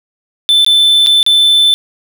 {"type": "tone with dropouts", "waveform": "triangle", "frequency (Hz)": 3527, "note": "A7", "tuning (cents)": 3, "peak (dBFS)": -4, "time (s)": [0.49, 1.74], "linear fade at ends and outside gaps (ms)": 0, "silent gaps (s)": [[0.647, 0.664], [1.063, 1.07], [1.229, 1.264]], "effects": []}